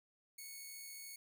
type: tone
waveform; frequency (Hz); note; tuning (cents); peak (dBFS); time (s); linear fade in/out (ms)
5% pulse; 2213; C#7; -3; -38; 0.38-1.16; 5
effects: none